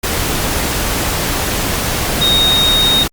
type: tone in noise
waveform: sine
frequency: 3729 Hz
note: A#7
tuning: in tune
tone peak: -10 dBFS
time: 2.21-3.04 s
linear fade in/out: 10 ms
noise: pink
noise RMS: -17 dBFS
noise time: 0.03-3.08 s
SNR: +4 dB
effects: Opus 48 kbps